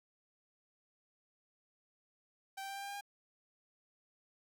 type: tone with pitch steps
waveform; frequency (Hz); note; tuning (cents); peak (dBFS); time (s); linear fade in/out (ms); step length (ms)
sawtooth; 778 / 783 / 787.9 / 793 / 798 / 803.1 / 808.2; G5 / G5 / G5 / G5 / G5 / G5 / G#5; -13 / -2 / +9 / +20 / +31 / +42 / -47; -38; 2.57-3.011; 10; 63
effects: none